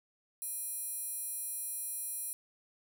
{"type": "tone with high-pass filter", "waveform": "square", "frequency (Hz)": 820, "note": "G#5", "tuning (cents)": -22, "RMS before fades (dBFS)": -39, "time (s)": [0.42, 2.33], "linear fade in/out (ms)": 0, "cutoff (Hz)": 11000, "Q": 3.9, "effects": []}